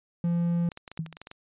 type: tone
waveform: triangle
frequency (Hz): 171.4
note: F3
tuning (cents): -32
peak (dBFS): -21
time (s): 0.24-0.69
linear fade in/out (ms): 2
type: clicks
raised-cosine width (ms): 0.2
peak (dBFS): -24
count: 11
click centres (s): 0.718 / 0.774 / 0.878 / 0.916 / 0.975 / 1.063 / 1.127 / 1.169 / 1.216 / 1.271 / 1.314
type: tone with exponential decay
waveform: sine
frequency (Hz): 161.3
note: E3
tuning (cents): -37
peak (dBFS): -25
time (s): 0.99-1.17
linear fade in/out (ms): 2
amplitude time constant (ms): 38
effects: resampled to 8000 Hz